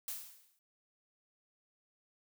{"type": "noise with exponential decay", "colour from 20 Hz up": "blue", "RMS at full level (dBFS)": -38, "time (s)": [0.08, 0.59], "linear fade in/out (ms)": 1, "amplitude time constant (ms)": 110, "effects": []}